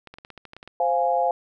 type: clicks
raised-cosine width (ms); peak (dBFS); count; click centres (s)
0.3; -25; 11; 0.073 / 0.14 / 0.185 / 0.249 / 0.303 / 0.377 / 0.453 / 0.534 / 0.566 / 0.629 / 0.676
type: chord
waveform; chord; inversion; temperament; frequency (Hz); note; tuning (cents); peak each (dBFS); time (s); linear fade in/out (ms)
sine; F minor; second; equal; 523.3 / 698.5 / 830.6; C5 / F5 / Ab5; 0 / 0 / 0; -24 / -22 / -24; 0.8-1.31; 2
effects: none